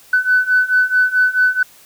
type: beating tone pair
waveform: sine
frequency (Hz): 1500 / 1504.6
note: F#6 / F#6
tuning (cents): +23 / +29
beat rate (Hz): 4.6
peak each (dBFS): -15 / -13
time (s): 0.13-1.63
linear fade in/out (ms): 5
effects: tanh soft clip ceiling -4 dBFS + white hiss -46 dBFS RMS until 1.85 s